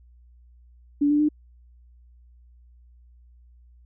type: tone with pitch steps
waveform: sine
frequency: 288.8 / 294.9 / 301.1 Hz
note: D4 / D4 / D4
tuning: -29 / +7 / +43 cents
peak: -17 dBFS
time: 1.01-1.289 s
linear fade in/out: 10 ms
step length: 93 ms
effects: added 60 Hz sine -50 dBFS peak until 3.85 s